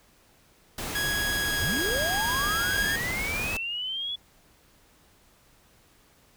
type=noise; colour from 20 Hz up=pink; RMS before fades=-33 dBFS; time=0.78-3.57 s; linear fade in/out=2 ms
type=tone with pitch glide; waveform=sawtooth; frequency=1661.2 to 1640.2 Hz; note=G#6 to G#6; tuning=0 to -22 cents; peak=-23 dBFS; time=0.95-2.96 s; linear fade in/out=5 ms; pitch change=-22 cents; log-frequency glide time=1.27-2.06 s
type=linear sweep; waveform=sine; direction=up; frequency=41.63 to 3429 Hz; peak=-29 dBFS; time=1.59-4.16 s; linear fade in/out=10 ms
effects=pink hiss -60 dBFS RMS until 6.36 s